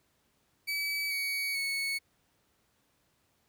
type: tone with pitch steps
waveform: 30% pulse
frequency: 2289 / 2250 / 2211 Hz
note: D7 / C#7 / C#7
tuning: -45 / +25 / -5 cents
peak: -28 dBFS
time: 0.67-1.99 s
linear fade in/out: 20 ms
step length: 440 ms
effects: pink hiss -72 dBFS RMS until 3.48 s + high-pass 60 Hz 12 dB/octave